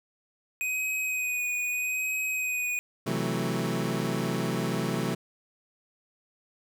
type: tone with vibrato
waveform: square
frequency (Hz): 2500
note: D#7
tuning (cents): +8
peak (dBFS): -28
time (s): 0.61-2.79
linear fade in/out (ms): 0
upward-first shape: sine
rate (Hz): 0.79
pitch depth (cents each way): 23
type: chord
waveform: 25% pulse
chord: F# half-diminished seventh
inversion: second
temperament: equal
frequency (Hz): 130.81 / 164.81 / 185 / 220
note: C3 / E3 / F#3 / A3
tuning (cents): 0 / 0 / 0 / 0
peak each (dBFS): -29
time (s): 3.06-5.15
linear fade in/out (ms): 10
effects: none